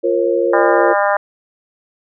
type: chord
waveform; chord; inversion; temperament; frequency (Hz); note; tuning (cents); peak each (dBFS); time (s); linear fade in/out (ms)
sine; Bb minor; second; equal with one note detuned; 349.2 / 466.2 / 540.8; F4 / Bb4 / Db5; 0 / 0 / -43; -17; 0.03-0.94; 20
type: harmonic tone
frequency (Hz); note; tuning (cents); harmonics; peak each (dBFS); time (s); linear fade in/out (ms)
201.5; G3; +48; 3 / 4 / 5 / 6 / 7 / 8 / 9; -16 / -18 / -20 / -22 / -23 / -24 / -25; 0.53-1.17; 5
effects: none